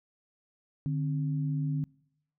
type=tone pair together; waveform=sine; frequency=148.9 / 265.7 Hz; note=D3 / C4; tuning=+24 / +27 cents; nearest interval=minor seventh; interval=1003 cents; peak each=-28 / -36 dBFS; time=0.86-1.84 s; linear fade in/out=0 ms; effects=noise-tail reverb RT60 0.8 s tail -26 dB re dry